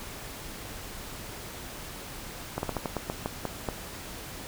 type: slowing click train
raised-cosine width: 1 ms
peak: -15 dBFS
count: 10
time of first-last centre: 2.58-3.687 s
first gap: 51 ms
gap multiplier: 1.21
effects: pink hiss -41 dBFS RMS until 4.47 s